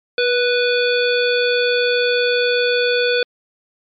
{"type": "harmonic tone with a mistuned harmonic", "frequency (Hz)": 493.9, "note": "B4", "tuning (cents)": 0, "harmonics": [1, 3, 5, 7, 9], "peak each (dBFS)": [-16, -21, -23, -24, -26], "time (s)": [0.18, 3.23], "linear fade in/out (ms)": 2, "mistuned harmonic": 1, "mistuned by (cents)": -22, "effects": ["MP3 96 kbps"]}